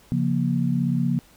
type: chord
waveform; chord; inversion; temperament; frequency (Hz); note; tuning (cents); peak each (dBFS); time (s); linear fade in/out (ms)
sine; Bb minor; first; equal with one note detuned; 138.59 / 174.61 / 235.9; Db3 / F3 / Bb3; 0 / 0 / +21; -24; 0.12-1.19; 0
effects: pink hiss -54 dBFS RMS until 1.36 s